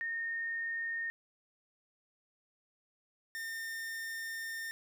sine / 45% pulse tone pair in turn, 1837 / 1812.8 Hz, A#6 / A#6, -26 / -49 cents, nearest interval unison, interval 23 cents, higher first, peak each -34 / -38 dBFS, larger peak first, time 0.01-1.1 / 3.35-4.71 s, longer second, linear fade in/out 0 ms, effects none

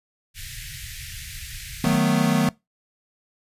pink band-stop noise, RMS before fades -36 dBFS, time 0.34-2 s, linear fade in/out 50 ms, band 140 to 1700 Hz, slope 48 dB/octave
square chord, B dominant seventh, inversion first, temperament equal, 155.56 / 185 / 220 / 246.9 Hz, D#3 / F#3 / A3 / B3, 0 / 0 / 0 / 0 cents, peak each -24 dBFS, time 1.84-2.49 s, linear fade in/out 2 ms
effects noise-tail reverb RT60 0.2 s tail -22 dB re dry + resampled to 32000 Hz

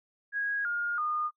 sine tone with pitch steps, 1649 / 1419 / 1221.2 Hz, G#6 / F6 / D#6, -13 / +27 / -33 cents, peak -28 dBFS, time 0.32-1.31 s, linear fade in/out 50 ms, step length 330 ms, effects noise-tail reverb RT60 0.1 s tail -21 dB re dry

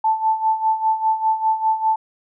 sine tone with tremolo, 880 Hz, A5, in tune, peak -13 dBFS, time 0.04-1.96 s, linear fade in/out 5 ms, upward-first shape sine, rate 5 Hz, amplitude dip 75%, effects none

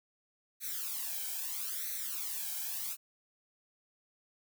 blue noise with flanger, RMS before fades -38 dBFS, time 0.6-2.97 s, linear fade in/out 50 ms, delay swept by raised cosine 0.49 to 1.29 ms, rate 0.77 Hz, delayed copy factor +1, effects none

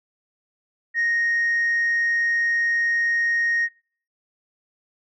sine tone, 1864.7 Hz, A#6, in tune, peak -17 dBFS, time 0.94-3.69 s, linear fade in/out 50 ms, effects noise-tail reverb RT60 0.5 s tail -25 dB re dry + tanh soft clip ceiling -16 dBFS

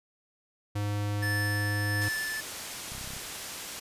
square tone, 103.1 Hz, G#2, 12 cents flat, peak -29 dBFS, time 0.75-2.09 s, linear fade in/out 10 ms
square tone with tremolo, 1750 Hz, A6, 10 cents flat, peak -30 dBFS, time 1.22-2.41 s, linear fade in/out 10 ms, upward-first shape sine, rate 1.5 Hz, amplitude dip 30%
white low-pass noise, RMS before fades -40 dBFS, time 2.01-3.8 s, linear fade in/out 10 ms, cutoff 10000 Hz, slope 12 dB/octave
clicks, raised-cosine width 5 ms, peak -32 dBFS, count 9, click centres 2.92 / 2.951 / 2.981 / 3.012 / 3.044 / 3.075 / 3.105 / 3.135 / 3.166 s
effects resampled to 32000 Hz

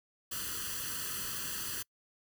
white noise with comb filter, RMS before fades -38 dBFS, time 0.31-1.83 s, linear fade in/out 10 ms, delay 0.66 ms, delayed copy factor +0.9, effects noise-tail reverb RT60 0.1 s tail -26 dB re dry

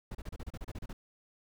brown noise bursts, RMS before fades -40 dBFS, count 12, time 0.11-0.93 s, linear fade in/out 5 ms, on 39 ms, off 32 ms, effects none

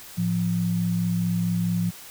sine tone pair together, 110 / 174.61 Hz, A2 / F3, 0 / 0 cents, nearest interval minor sixth, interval 800 cents, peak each -28 / -22 dBFS, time 0.17-1.91 s, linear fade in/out 20 ms, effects white hiss -43 dBFS RMS until 2.1 s

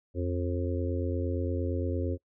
harmonic tone with a mistuned harmonic, 88.7 Hz, F2, 27 cents sharp, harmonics 1 / 3 / 4 / 5 / 6, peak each -30 / -35 / -36 / -37 / -38 dBFS, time 0.14-2.18 s, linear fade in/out 50 ms, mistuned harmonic 1, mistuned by -64 cents, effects noise-tail reverb RT60 0.1 s tail -22 dB re dry

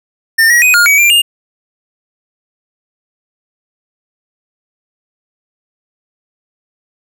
square tone with pitch steps, 1807 / 1908 / 2500 / 1422 / 2269 / 2376 / 2825 Hz, A6 / A#6 / D#7 / F6 / C#7 / D7 / F7, +46 / +40 / +8 / +31 / +40 / +20 / +19 cents, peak -6 dBFS, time 0.38-1.22 s, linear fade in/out 10 ms, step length 120 ms, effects none

